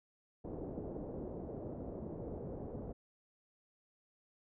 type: low-pass noise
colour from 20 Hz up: white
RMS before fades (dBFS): -44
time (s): 0.44-2.93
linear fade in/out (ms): 10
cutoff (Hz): 530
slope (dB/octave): 24
effects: none